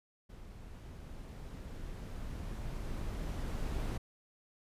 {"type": "noise with level ramp", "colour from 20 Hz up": "brown", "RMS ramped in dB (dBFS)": [-50, -35], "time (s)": [0.29, 3.98], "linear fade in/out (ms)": 10, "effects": ["resampled to 32000 Hz"]}